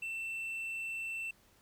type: tone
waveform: triangle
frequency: 2680 Hz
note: E7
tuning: 28 cents sharp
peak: -35 dBFS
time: 0.02-1.31 s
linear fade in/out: 5 ms
effects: pink hiss -66 dBFS RMS until 1.61 s